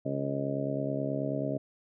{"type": "harmonic tone", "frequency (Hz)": 69.3, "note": "C#2", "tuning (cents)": 0, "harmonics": [2, 3, 4, 5, 6, 7, 8, 9], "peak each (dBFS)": [-35, -41, -34, -44, -39, -43, -39, -35], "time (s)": [0.05, 1.58], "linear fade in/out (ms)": 10, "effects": []}